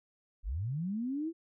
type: linear sweep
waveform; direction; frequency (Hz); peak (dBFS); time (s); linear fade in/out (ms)
sine; up; 36.71 to 340; -32; 0.43-1.33; 50
effects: none